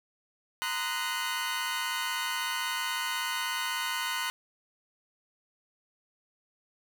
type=chord; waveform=20% pulse; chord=C half-diminished seventh; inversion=third; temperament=equal with one note detuned; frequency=932.3 / 1028.5 / 1244.5 / 1480 Hz; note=Bb5 / C6 / Eb6 / Gb6; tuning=0 / -30 / 0 / 0 cents; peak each=-32 / -30 / -35 / -29 dBFS; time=0.62-4.3 s; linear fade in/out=0 ms; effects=none